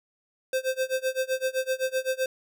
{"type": "tone with tremolo", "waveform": "square", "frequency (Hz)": 521, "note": "C5", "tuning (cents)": -7, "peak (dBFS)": -23, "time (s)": [0.53, 2.26], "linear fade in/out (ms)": 2, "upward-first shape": "sine", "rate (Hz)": 7.8, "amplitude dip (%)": 95, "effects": []}